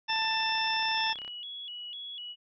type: harmonic tone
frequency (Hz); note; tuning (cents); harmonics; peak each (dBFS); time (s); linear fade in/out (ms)
888; A5; +16; 1 / 2 / 3 / 4 / 6; -31 / -34 / -34 / -33 / -34; 0.08-1.14; 20
type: click train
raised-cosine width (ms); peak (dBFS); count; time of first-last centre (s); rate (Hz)
0.3; -30; 40; 0.1-1.278; 33.1
type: tone with vibrato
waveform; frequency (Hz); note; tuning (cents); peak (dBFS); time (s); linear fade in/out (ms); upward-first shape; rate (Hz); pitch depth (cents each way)
sine; 3136; G7; 0; -38; 0.93-2.36; 50; square; 2; 120
effects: none